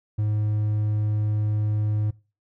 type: tone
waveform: triangle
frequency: 106 Hz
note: G#2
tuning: 36 cents sharp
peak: -19 dBFS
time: 0.18-2.11 s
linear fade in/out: 10 ms
effects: noise-tail reverb RT60 0.3 s tail -20 dB re dry